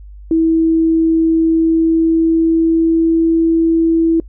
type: tone with pitch glide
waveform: sine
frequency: 325.3 to 328.7 Hz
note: E4 to E4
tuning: -23 to -5 cents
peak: -9 dBFS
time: 0.31-4.2 s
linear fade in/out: 2 ms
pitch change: +18 cents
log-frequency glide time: 1.37-3.32 s
effects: noise-tail reverb RT60 0.1 s tail -24 dB re dry + added 50 Hz sine -32 dBFS peak until 4.28 s